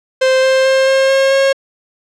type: tone with pitch steps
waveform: 45% pulse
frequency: 522 / 526.2 / 530.5 / 534.8 / 539.2 / 543.5 Hz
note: C5 / C5 / C5 / C5 / C#5 / C#5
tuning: -4 / +10 / +24 / +38 / -48 / -34 cents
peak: -9 dBFS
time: 0.21-1.53 s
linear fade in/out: 10 ms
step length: 220 ms
effects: low-pass 6000 Hz 12 dB/octave